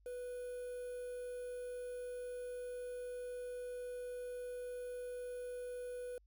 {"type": "tone with quantisation", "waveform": "triangle", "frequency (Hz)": 493.9, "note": "B4", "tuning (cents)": 0, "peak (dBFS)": -40, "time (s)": [0.06, 6.18], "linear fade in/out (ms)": 2, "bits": 10, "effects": ["added 50 Hz sine -65 dBFS peak until 6.26 s"]}